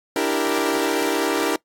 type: chord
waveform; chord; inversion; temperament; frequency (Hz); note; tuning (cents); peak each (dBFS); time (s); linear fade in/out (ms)
sawtooth; E half-diminished seventh; third; equal; 293.7 / 329.6 / 392 / 466.2; D4 / E4 / G4 / Bb4; 0 / 0 / 0 / 0; -21; 0.16-1.56; 2
effects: noise-tail reverb RT60 0.1 s tail -21 dB re dry + AAC 64 kbps